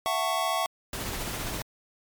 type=chord; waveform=square; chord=F# minor seventh; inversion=third; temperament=just; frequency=666 / 740 / 888 / 1110 Hz; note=E5 / F#5 / A5 / C#6; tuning=+18 / 0 / +16 / +2 cents; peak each=-31 / -32 / -35 / -30 dBFS; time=0.06-0.66 s; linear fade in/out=0 ms
type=noise with tremolo; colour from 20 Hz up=pink; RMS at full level=-32 dBFS; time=0.93-1.62 s; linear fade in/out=2 ms; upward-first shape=sine; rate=15 Hz; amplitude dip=25%
effects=MP3 96 kbps